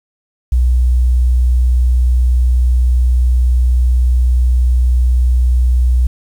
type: tone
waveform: sine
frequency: 61.74 Hz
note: B1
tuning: in tune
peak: -8 dBFS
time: 0.52-6.07 s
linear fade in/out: 5 ms
effects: 7-bit